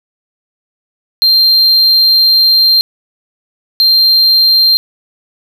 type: tone bursts at uneven times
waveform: triangle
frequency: 4172 Hz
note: C8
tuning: 6 cents flat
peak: -4 dBFS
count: 2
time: 1.22-2.81 / 3.8-4.77 s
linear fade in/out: 0 ms
effects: none